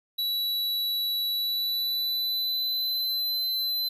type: tone with pitch glide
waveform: square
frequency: 3929 to 4049 Hz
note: B7 to B7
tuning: -10 to +42 cents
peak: -26 dBFS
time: 0.18-3.89 s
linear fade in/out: 10 ms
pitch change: +52 cents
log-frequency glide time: 1.3-3.11 s
effects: none